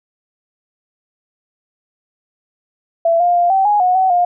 sine tone with pitch steps, 669 / 704 / 699 / 771 / 830 / 729 / 755 / 708 Hz, E5 / F5 / F5 / G5 / G#5 / F#5 / F#5 / F5, +25 / +14 / +1 / -29 / -1 / -26 / +35 / +23 cents, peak -10 dBFS, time 3.05-4.25 s, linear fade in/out 5 ms, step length 150 ms, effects none

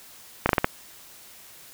slowing click train, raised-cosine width 0.5 ms, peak -3 dBFS, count 5, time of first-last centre 0.46-0.645 s, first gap 32 ms, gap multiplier 1.25, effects white hiss -48 dBFS RMS until 1.73 s

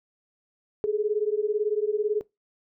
sine beating tone pair, 413.3 / 431.3 Hz, G#4 / A4, -8 / -35 cents, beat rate 18 Hz, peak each -26 dBFS, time 0.84-2.21 s, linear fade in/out 0 ms, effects noise-tail reverb RT60 0.2 s tail -21 dB re dry

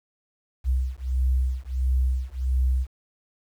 sine beating tone pair, 63.4 / 64.9 Hz, B1 / C2, +46 / -13 cents, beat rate 1.5 Hz, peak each -24 dBFS, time 0.64-2.87 s, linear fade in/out 50 ms, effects 9-bit

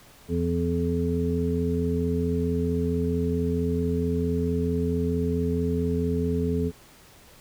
harmonic tone with a mistuned harmonic, 84.5 Hz, E2, 43 cents sharp, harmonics 1 / 2 / 3 / 5, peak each -28 / -28 / -28 / -28 dBFS, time 0.28-6.72 s, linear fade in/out 50 ms, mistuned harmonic 5, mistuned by +28 cents, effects pink hiss -52 dBFS RMS until 7.4 s

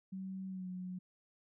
sine tone with pitch glide, 190 to 182.89 Hz, F#3 to F#3, +46 to -20 cents, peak -40 dBFS, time 0.12-0.99 s, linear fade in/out 10 ms, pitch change -66 cents, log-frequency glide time 0.48-0.68 s, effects none

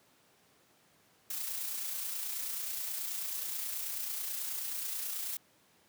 blue noise with amplitude modulation, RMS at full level -36 dBFS, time 1.3-5.37 s, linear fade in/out 5 ms, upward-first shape sine, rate 29.3 Hz, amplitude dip 35%, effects pink hiss -66 dBFS RMS until 5.88 s + high-pass 150 Hz 12 dB/octave

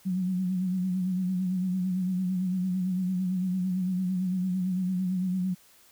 sine tone with vibrato, 184.3 Hz, F#3, 7 cents flat, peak -25 dBFS, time 0.05-5.55 s, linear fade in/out 20 ms, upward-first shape sine, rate 8.9 Hz, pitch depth 51 cents each way, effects white hiss -58 dBFS RMS until 5.91 s

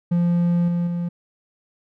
triangle tone with level steps, 173.2 Hz, F3, 14 cents flat, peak -14 / -17 / -20 dBFS, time 0.11-1.09 s, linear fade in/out 10 ms, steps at 0.68 / 0.87 s, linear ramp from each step 2 ms, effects none

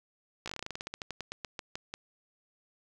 slowing click train, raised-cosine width 0.2 ms, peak -20 dBFS, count 22, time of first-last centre 0.46-1.94 s, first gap 16 ms, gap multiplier 1.13, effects none

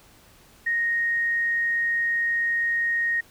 sine tone, 1864.7 Hz, A#6, in tune, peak -21 dBFS, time 0.66-3.21 s, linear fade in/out 10 ms, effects pink hiss -54 dBFS RMS until 3.3 s

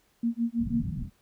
sine tone with tremolo, 233.1 Hz, A#3, in tune, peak -22 dBFS, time 0.23-0.87 s, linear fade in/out 5 ms, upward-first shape sine, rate 6.1 Hz, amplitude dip 100%
white low-pass noise, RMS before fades -33 dBFS, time 0.58-1.1 s, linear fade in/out 50 ms, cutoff 220 Hz, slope 48 dB/octave
effects pink hiss -67 dBFS RMS until 1.21 s

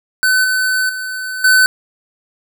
square tone with level steps, 1514 Hz, F#6, 39 cents sharp, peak -11 / -14 / -22 / -8 dBFS, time 0.23-1.66 s, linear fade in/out 0 ms, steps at 0.44 / 0.89 / 1.44 s, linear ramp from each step 5 ms, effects none

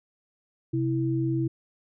sine tone pair together, 130.81 / 327.6 Hz, C3 / E4, 0 / -11 cents, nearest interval octave + major third, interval 1589 cents, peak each -26 dBFS, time 0.73-1.48 s, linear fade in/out 10 ms, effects none

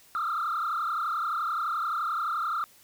sine tone with frequency modulation, 1290 Hz, E6, 38 cents flat, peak -25 dBFS, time 0.15-2.64 s, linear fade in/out 0 ms, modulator 31.6 Hz, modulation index 3.2, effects tanh soft clip ceiling -24 dBFS + white hiss -57 dBFS RMS until 2.83 s

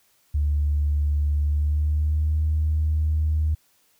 sine tone with pitch glide, 73.42 to 77.25 Hz, D2 to D#2, 0 to -12 cents, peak -18 dBFS, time 0.34-3.55 s, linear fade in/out 10 ms, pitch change +88 cents, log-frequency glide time 1.42-2.4 s, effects tanh soft clip ceiling -14 dBFS + white hiss -63 dBFS RMS until 3.99 s

